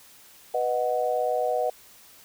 sine chord, B major, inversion none, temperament equal, 493.9 / 622.3 / 740 Hz, B4 / D#5 / F#5, 0 / 0 / 0 cents, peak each -27 dBFS, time 0.54-1.7 s, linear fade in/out 5 ms, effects white hiss -52 dBFS RMS until 2.24 s

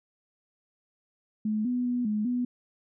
sine tone with pitch steps, 214.5 / 247.3 / 245.3 / 211.6 / 246.2 Hz, A3 / B3 / B3 / G#3 / B3, -44 / +3 / -12 / +33 / -5 cents, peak -25 dBFS, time 1.45-2.45 s, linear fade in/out 5 ms, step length 200 ms, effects none

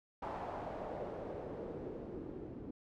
white noise with low-pass filter sweep, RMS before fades -44 dBFS, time 0.22-2.71 s, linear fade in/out 5 ms, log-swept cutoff 850 to 290 Hz, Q 2.2, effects none

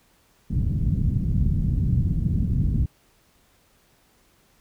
white low-pass noise, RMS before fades -22 dBFS, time 0.5-2.86 s, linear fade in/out 5 ms, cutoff 170 Hz, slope 24 dB/octave, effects pink hiss -61 dBFS RMS until 4.6 s

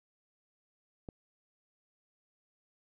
click, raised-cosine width 2 ms, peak -29 dBFS, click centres 1.088 s, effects none

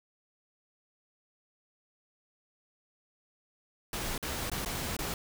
pink noise with dropouts, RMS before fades -35 dBFS, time 3.93-5.14 s, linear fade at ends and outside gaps 2 ms, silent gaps 4.179-4.227 / 4.499-4.516 / 4.649-4.659 / 4.967-4.989 s, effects none

